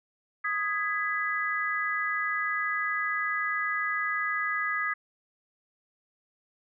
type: chord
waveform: sine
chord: G# minor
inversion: second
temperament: just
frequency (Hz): 1245.9 / 1661.2 / 1993.5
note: D#6 / G#6 / B6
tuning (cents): +2 / 0 / +16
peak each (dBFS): -31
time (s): 0.44-4.94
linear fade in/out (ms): 10
effects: none